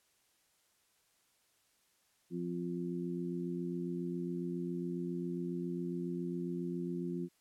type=harmonic tone; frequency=87.31 Hz; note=F2; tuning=in tune; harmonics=2 / 3 / 4; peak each=-38 / -42 / -40 dBFS; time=2.3-7.29 s; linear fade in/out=50 ms; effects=white hiss -73 dBFS RMS until 7.4 s + low-pass 12000 Hz 12 dB/octave